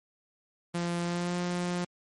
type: tone with pitch glide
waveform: sawtooth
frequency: 172.6 to 176.84 Hz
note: F3 to F3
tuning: -20 to +22 cents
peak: -25 dBFS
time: 0.74-1.85 s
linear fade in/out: 10 ms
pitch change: +42 cents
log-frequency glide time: 1.04-1.36 s
effects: MP3 48 kbps